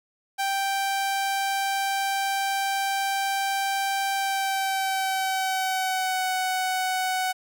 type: tone with pitch glide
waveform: sawtooth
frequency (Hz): 784 to 745.6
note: G5 to F#5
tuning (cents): 0 to +13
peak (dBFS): -20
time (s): 0.38-7.33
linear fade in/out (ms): 20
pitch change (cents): -87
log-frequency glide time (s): 4.15-6.27
effects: none